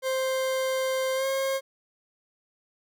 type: tone with pitch glide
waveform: 40% pulse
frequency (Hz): 524 to 537.5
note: C5 to C5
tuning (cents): +2 to +47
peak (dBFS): -24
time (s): 0.02-1.61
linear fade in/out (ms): 50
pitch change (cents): +45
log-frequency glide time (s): 1.15-1.26
effects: none